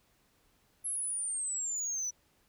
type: exponential sweep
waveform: sine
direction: down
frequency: 11175 to 5880 Hz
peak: -30 dBFS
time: 0.84-2.11 s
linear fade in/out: 20 ms
effects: tanh soft clip ceiling -31 dBFS + pink hiss -70 dBFS RMS until 2.48 s